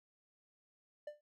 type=tone with exponential decay; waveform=triangle; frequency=594 Hz; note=D5; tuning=20 cents sharp; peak=-37 dBFS; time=1.07-1.21 s; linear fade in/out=5 ms; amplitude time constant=30 ms; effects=noise-tail reverb RT60 0.2 s tail -20 dB re dry